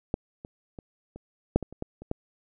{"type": "clicks", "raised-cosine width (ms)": 2, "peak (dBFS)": [-12, -26, -27, -29, -6, -20, -30, -18, -29, -15], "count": 10, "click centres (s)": [0.141, 0.449, 0.788, 1.16, 1.56, 1.627, 1.726, 1.824, 2.02, 2.114], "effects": []}